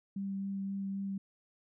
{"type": "tone with vibrato", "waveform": "sine", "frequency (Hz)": 196, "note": "G3", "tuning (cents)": 0, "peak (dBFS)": -34, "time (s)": [0.16, 1.18], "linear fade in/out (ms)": 5, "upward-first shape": "sine", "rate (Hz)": 3.8, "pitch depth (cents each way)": 9, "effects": []}